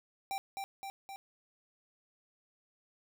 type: tone with echo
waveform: square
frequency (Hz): 784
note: G5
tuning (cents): 0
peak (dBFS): -35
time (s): 0.31-0.38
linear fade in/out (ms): 0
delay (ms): 260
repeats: 3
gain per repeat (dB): -3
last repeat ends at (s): 1.16
effects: none